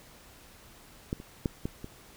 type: clicks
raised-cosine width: 3 ms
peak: -17 / -30 / -14 / -18 / -26 dBFS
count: 5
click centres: 1.129 / 1.201 / 1.458 / 1.655 / 1.844 s
effects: pink hiss -54 dBFS RMS until 2.16 s